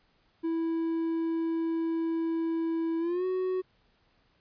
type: tone with pitch glide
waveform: triangle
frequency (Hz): 328.6 to 371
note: E4 to F#4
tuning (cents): -5 to +5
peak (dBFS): -25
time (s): 0.43-3.62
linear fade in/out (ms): 20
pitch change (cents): +210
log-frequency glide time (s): 2.99-3.25
effects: pink hiss -68 dBFS RMS until 4.4 s + resampled to 11025 Hz